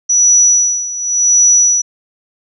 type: tone with tremolo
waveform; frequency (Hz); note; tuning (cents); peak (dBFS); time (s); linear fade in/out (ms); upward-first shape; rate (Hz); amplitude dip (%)
sine; 5890; F#8; -9; -5; 0.09-1.82; 10; sine; 0.9; 80
effects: none